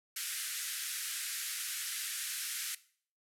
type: band-pass noise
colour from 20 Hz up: white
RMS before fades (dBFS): -39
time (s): 0.16-2.75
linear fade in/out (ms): 5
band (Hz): 1400 to 13000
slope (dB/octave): 48
effects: noise-tail reverb RT60 0.5 s tail -18 dB re dry